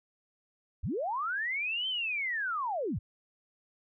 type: linear two-way sweep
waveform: sine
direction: up then down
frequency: 40.41 to 3136 to 58.1 Hz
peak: -30 dBFS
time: 0.83-2.99 s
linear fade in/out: 10 ms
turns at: 1.88 s
effects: none